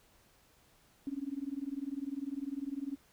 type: tone with tremolo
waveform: sine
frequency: 277.2 Hz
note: C#4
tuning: in tune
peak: -32 dBFS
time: 1.07-2.96 s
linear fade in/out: 0 ms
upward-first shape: sine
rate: 20 Hz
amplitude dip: 95%
effects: pink hiss -66 dBFS RMS until 3.12 s